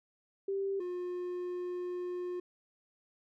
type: tone pair in turn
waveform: sine / triangle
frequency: 392 / 357.6 Hz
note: G4 / F4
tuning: 0 / +41 cents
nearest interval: major second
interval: 159 cents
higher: first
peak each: -31 / -33 dBFS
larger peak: first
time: 0.48-0.8 / 0.8-2.4 s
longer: second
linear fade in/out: 5 ms
effects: none